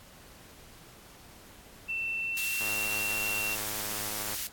sine tone with pitch glide, 2682 to 2729 Hz, E7 to F7, +29 to -41 cents, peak -30 dBFS, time 1.88-3.56 s, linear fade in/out 20 ms, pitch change +30 cents, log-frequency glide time 2.2-2.69 s
white high-pass noise, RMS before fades -35 dBFS, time 2.37-4.47 s, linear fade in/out 0 ms, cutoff 1800 Hz, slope 12 dB/octave
click train, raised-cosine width 0.5 ms, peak -25 dBFS, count 183, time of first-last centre 2.61-4.343 s, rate 105 Hz
effects pink hiss -53 dBFS RMS until 4.52 s + AAC 64 kbps

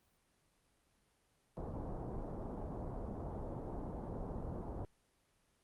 pink low-pass noise, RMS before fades -43 dBFS, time 1.57-4.85 s, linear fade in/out 0 ms, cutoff 890 Hz, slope 24 dB/octave, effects pink hiss -75 dBFS RMS until 5.63 s + Opus 32 kbps

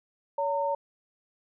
sine tone pair together, 566 / 914 Hz, C#5 / A#5, +36 / -34 cents, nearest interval minor sixth, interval 830 cents, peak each -28 dBFS, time 0.38-0.75 s, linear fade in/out 5 ms, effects none

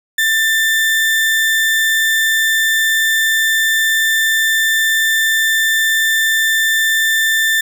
35% pulse tone, 1781 Hz, A6, 21 cents sharp, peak -10 dBFS, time 0.18-7.61 s, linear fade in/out 5 ms, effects none

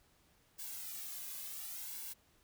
blue noise with flanger, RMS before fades -45 dBFS, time 0.58-2.14 s, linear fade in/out 20 ms, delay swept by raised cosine 1.6 to 2.19 ms, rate 0.7 Hz, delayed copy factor -1, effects pink hiss -70 dBFS RMS until 2.43 s

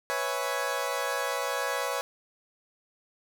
20% pulse chord, C# minor seventh, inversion third, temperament equal, 493.9 / 554.4 / 659.3 / 830.6 Hz, B4 / C#5 / E5 / G#5, 0 / 0 / 0 / 0 cents, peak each -29 / -27 / -31 / -31 dBFS, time 0.1-2.01 s, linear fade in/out 0 ms, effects none

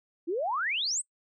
sine exponential sweep, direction up, 311.1 to 8800 Hz, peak -27 dBFS, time 0.27-1.02 s, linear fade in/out 20 ms, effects noise-tail reverb RT60 0.1 s tail -24 dB re dry

